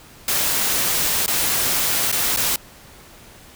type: noise with dropouts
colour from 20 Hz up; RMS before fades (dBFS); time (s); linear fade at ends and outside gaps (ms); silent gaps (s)
white; -20; 0.28-2.56; 2; 1.262-1.279 / 2.116-2.125 / 2.363-2.371
effects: pink hiss -45 dBFS RMS until 3.55 s